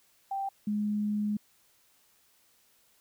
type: tone pair in turn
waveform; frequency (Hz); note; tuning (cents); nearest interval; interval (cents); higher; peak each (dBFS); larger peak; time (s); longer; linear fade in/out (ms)
sine; 784 / 209; G5 / G#3; 0 / +11; octave + major seventh; 2289; first; -30 / -27; second; 0.31-0.49 / 0.67-1.37; second; 5
effects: white hiss -66 dBFS RMS until 3 s